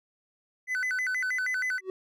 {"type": "tone with vibrato", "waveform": "triangle", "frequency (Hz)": 1742, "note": "A6", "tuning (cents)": -18, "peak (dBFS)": -25, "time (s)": [0.67, 1.81], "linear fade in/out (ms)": 50, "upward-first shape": "square", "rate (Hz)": 6.3, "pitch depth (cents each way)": 250}
{"type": "tone with exponential growth", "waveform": "triangle", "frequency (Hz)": 376.6, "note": "F#4", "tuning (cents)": 31, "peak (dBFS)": -25, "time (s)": [1.79, 1.9], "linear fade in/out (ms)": 1, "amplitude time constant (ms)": 22}
{"effects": []}